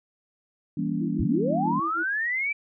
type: chord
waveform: sine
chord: E diminished seventh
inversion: none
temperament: just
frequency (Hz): 164.81 / 197.78 / 237.3 / 284.8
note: E3 / G3 / Bb3 / Db4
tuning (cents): 0 / +16 / +31 / +47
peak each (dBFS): -30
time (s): 0.77-1.8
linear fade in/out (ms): 5
type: tone with tremolo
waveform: sine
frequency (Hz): 329.6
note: E4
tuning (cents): 0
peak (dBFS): -30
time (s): 1-2.04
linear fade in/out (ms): 20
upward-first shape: sine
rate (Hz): 6.2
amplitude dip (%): 100
type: linear sweep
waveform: sine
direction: up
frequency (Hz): 38.65 to 2349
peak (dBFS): -24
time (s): 1.19-2.53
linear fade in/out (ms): 10
effects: none